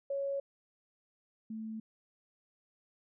sine tone pair in turn, 555 / 220.3 Hz, C#5 / A3, +2 / +2 cents, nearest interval octave + major third, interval 1600 cents, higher first, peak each -32 / -38 dBFS, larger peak first, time 0.1-0.4 / 1.5-1.8 s, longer neither, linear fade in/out 5 ms, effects none

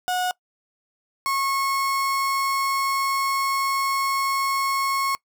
35% pulse tone pair in turn, 729 / 1092.3 Hz, F#5 / C#6, -26 / -26 cents, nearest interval perfect fifth, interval 700 cents, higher second, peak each -20 dBFS, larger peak neither, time 0.08-0.31 / 1.26-5.15 s, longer second, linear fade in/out 0 ms, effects noise-tail reverb RT60 0.1 s tail -22 dB re dry

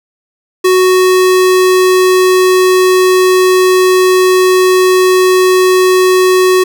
square tone, 370 Hz, F#4, in tune, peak -6 dBFS, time 0.64-6.64 s, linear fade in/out 10 ms, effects none

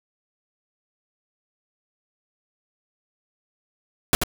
pink noise with echo, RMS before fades -17 dBFS, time 4.13-4.15 s, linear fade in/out 0 ms, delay 85 ms, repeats 1, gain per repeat -5 dB, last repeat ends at 4.235 s, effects none

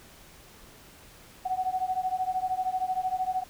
sine beating tone pair, 740 / 753 Hz, F#5 / F#5, 0 / +30 cents, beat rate 13 Hz, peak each -29 / -30 dBFS, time 1.45-3.44 s, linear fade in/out 10 ms, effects pink hiss -52 dBFS RMS until 3.49 s

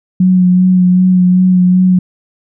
sine tone with vibrato, 182.7 Hz, F#3, 22 cents flat, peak -5 dBFS, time 0.2-1.99 s, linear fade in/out 5 ms, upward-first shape sine, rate 2.6 Hz, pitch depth 21 cents each way, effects none

